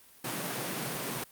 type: high-pass noise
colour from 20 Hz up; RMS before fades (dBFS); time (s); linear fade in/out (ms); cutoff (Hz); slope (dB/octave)
pink; -35; 0.24-1.24; 5; 120; 96
effects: white hiss -57 dBFS RMS until 1.31 s + Opus 32 kbps